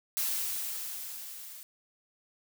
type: noise with level ramp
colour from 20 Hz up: blue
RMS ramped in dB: -30 to -47 dBFS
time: 0.17-1.63 s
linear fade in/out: 0 ms
effects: none